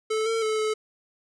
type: tone with pitch steps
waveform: square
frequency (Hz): 436.5 / 451.8 / 434.8 / 432.2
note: A4 / A4 / A4 / A4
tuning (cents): -14 / +46 / -21 / -31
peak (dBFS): -24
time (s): 0.1-0.74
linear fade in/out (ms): 10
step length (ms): 160
effects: resampled to 22050 Hz